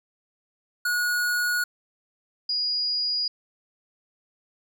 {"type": "tone pair in turn", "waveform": ["square", "sine"], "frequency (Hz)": [1453, 4887], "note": ["F#6", "D#8"], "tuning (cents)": [-32, -32], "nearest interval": "octave + major sixth", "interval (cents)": 2100, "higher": "second", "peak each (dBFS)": -23, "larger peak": "neither", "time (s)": [[0.85, 1.64], [2.49, 3.28]], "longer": "neither", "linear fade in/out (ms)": 5, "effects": []}